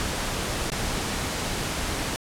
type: noise with dropouts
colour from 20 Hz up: pink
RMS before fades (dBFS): -28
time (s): 0-2.16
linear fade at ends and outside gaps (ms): 0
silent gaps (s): 0.701-0.719
effects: low-pass 10000 Hz 12 dB/octave